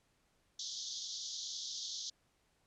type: band-pass noise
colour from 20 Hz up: white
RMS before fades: -43 dBFS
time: 0.59-2.1 s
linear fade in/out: 5 ms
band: 3300 to 6600 Hz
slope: 96 dB/octave
effects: pink hiss -75 dBFS RMS until 2.66 s + low-pass 10000 Hz 12 dB/octave